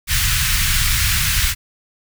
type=band-stop noise; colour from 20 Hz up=pink; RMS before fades=-17 dBFS; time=0.07-1.55 s; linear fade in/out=50 ms; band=130 to 1500 Hz; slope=24 dB/octave; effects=none